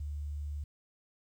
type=tone; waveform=sine; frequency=73.42 Hz; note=D2; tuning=in tune; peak=-35 dBFS; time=0-0.64 s; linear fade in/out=5 ms; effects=11-bit